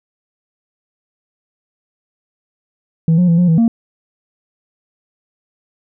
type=tone with pitch steps; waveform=sine; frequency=163 / 178.8 / 168.1 / 177.6 / 162.8 / 230.4 Hz; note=E3 / F3 / E3 / F3 / E3 / A#3; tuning=-19 / +41 / +34 / +29 / -21 / -20 cents; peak=-6 dBFS; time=3.08-3.68 s; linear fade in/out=2 ms; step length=100 ms; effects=tanh soft clip ceiling -7 dBFS